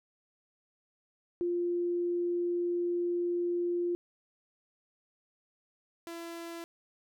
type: tone pair in turn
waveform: sine / sawtooth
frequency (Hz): 349.2 / 336.6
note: F4 / E4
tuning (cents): 0 / +36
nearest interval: minor second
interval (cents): 64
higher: first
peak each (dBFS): -28 / -36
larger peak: first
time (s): 1.41-3.95 / 6.07-6.64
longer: first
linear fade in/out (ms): 0
effects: none